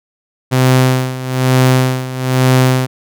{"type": "tone with tremolo", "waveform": "sawtooth", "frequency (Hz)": 129, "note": "C3", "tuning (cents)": -24, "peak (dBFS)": -3, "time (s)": [0.51, 2.87], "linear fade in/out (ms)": 20, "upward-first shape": "sine", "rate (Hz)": 1.1, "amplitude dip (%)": 80, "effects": []}